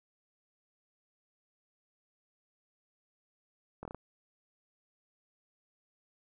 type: slowing click train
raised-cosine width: 1 ms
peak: -28 dBFS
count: 5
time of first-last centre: 3.83-3.946 s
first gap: 22 ms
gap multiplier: 1.19
effects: none